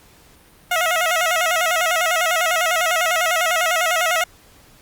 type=tone with vibrato; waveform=15% pulse; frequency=681 Hz; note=F5; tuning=44 cents flat; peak=-10 dBFS; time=0.71-4.24 s; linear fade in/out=5 ms; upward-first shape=square; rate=10 Hz; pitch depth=85 cents each way; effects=pink hiss -50 dBFS RMS until 4.81 s + Opus 48 kbps